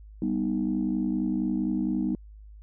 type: chord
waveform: sine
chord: G augmented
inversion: none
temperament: equal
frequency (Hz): 196 / 246.9 / 311.1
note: G3 / B3 / D#4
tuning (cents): 0 / 0 / 0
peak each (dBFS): -28 / -28 / -28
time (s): 0.22-2.15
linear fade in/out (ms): 2
effects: tanh soft clip ceiling -17 dBFS + added 52 Hz sine -44 dBFS peak until 2.62 s